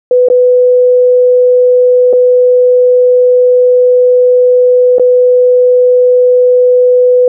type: tone with dropouts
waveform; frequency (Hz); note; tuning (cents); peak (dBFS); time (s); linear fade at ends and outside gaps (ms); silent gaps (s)
sine; 497.8; B4; +14; -3; 0.11-7.28; 2; 0.286-0.3 / 2.129-2.133 / 4.984-4.996
effects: none